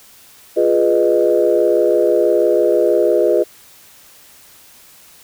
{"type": "chord", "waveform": "sine", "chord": "F half-diminished seventh", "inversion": "none", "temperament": "equal with one note detuned", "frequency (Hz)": [349.2, 415.3, 493.9, 615.5], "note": ["F4", "Ab4", "Cb5", "Eb5"], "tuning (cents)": [0, 0, 0, -19], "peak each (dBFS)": -16, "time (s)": [0.56, 3.44], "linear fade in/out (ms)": 20, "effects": ["tanh soft clip ceiling -1 dBFS", "white hiss -45 dBFS RMS until 5.23 s"]}